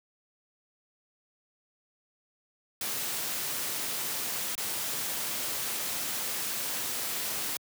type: noise with dropouts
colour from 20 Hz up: white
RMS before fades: -33 dBFS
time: 2.81-7.57 s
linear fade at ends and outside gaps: 2 ms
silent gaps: 4.552-4.578 s
effects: high-pass 100 Hz 12 dB/octave